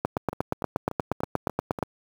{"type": "two click trains", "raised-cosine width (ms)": 1, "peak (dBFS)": [-18, -9], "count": [6, 16], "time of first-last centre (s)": [[0.33, 1.788], [0.05, 1.827]], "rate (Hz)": [3.43, 8.44], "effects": ["high-pass 80 Hz 12 dB/octave", "7-bit"]}